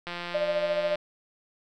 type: click train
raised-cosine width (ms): 0.3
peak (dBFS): -19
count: 155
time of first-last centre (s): 0.07-0.955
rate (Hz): 174
type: tone with tremolo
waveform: sine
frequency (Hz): 599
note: D5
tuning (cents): +34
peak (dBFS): -22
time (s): 0.34-0.96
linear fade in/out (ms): 10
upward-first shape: sine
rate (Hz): 14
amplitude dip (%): 60
effects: none